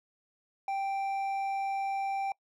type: tone with hard clipping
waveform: sine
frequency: 784 Hz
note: G5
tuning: in tune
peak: -31 dBFS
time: 0.68-2.32 s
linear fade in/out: 2 ms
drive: 5 dB
effects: noise-tail reverb RT60 0.1 s tail -24 dB re dry